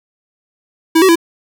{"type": "tone with pitch steps", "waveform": "square", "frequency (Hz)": [324.8, 379.1, 334.3], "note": ["E4", "F#4", "E4"], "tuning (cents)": [-26, 42, 24], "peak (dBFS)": -7, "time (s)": [0.95, 1.157], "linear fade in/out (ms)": 10, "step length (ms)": 69, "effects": []}